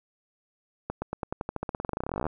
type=accelerating click train; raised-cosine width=1 ms; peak=-16 dBFS; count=30; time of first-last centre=0.9-2.266 s; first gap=120 ms; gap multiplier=0.92; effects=none